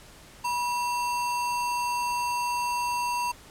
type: tone with sample-and-hold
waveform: sine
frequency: 970 Hz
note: B5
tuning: 31 cents flat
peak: -25 dBFS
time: 0.44-3.32 s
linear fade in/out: 10 ms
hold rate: 3675 Hz
effects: pink hiss -50 dBFS RMS until 3.5 s + low-pass 12000 Hz 12 dB/octave